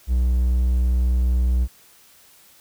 triangle tone, 61.8 Hz, B1, 2 cents sharp, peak -14 dBFS, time 0.07-1.68 s, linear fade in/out 50 ms, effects white hiss -52 dBFS RMS until 2.6 s

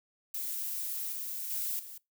violet noise with level steps, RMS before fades -36 / -38 / -34 / -46 dBFS, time 0.34-1.98 s, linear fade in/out 5 ms, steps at 1.12 / 1.5 / 1.79 s, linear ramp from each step 5 ms, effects noise-tail reverb RT60 0.2 s tail -22 dB re dry

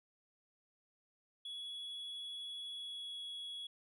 sine tone with pitch glide, 3372 to 3353 Hz, G#7 to G#7, +26 to +16 cents, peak -40 dBFS, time 1.45-3.67 s, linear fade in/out 5 ms, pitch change -10 cents, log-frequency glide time 2.67-3.22 s, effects tanh soft clip ceiling -42 dBFS

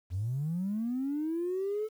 triangle linear sweep, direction up, 82.5 to 440 Hz, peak -26 dBFS, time 0.1-1.89 s, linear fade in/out 50 ms, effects tanh soft clip ceiling -27 dBFS + 10-bit

